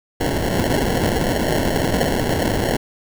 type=noise with sample-and-hold; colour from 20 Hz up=blue; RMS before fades=-19 dBFS; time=0.2-2.77 s; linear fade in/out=10 ms; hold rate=1225 Hz; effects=none